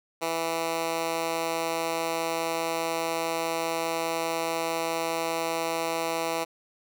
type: tone with high-pass filter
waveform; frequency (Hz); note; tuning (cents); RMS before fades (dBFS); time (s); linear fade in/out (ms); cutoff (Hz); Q
10% pulse; 164.81; E3; 0; -29; 0.21-6.45; 20; 430; 0.79
effects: none